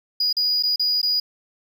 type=tone with dropouts; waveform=triangle; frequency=4907 Hz; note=D#8; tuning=25 cents flat; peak=-16 dBFS; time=0.2-1.2 s; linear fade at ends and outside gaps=5 ms; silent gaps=0.328-0.367 / 0.626-0.634 / 0.76-0.795 / 1.016-1.029 s; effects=tanh soft clip ceiling -12 dBFS + 9-bit